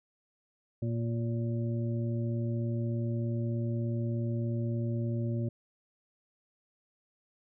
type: harmonic tone with a mistuned harmonic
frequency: 116.7 Hz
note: A#2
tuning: 2 cents sharp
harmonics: 1 / 2 / 3 / 5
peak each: -30 / -36 / -40 / -44 dBFS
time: 0.82-5.49 s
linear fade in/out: 5 ms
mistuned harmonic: 5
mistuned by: -28 cents
effects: none